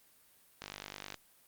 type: click train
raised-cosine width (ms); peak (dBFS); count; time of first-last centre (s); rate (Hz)
0.2; -24; 27; 0.62-1.143; 49.7
effects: white hiss -65 dBFS RMS until 1.47 s + Opus 32 kbps